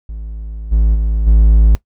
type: tone with level steps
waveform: triangle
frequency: 54 Hz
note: A1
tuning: 32 cents flat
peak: -21 / -6 / -10 / -3 dBFS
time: 0.09-1.75 s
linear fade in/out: 0 ms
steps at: 0.71 / 0.94 / 1.26 s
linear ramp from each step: 20 ms
effects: noise-tail reverb RT60 0.1 s tail -19 dB re dry